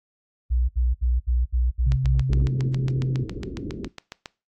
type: tone bursts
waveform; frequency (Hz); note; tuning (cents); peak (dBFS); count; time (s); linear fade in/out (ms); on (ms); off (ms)
sine; 60.9; B1; -24; -18; 8; 0.5-2.482; 20; 190; 66
type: tone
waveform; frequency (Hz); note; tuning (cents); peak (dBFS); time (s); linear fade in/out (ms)
sine; 130.81; C3; 0; -21; 1.86-3.24; 10
type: click train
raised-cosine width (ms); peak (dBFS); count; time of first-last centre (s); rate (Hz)
0.2; -17; 18; 1.92-4.258; 7.27
type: low-pass noise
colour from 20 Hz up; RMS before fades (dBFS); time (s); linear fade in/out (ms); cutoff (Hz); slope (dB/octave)
white; -33; 2.29-3.88; 5; 400; 48
effects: noise-tail reverb RT60 0.3 s tail -22 dB re dry + AAC 48 kbps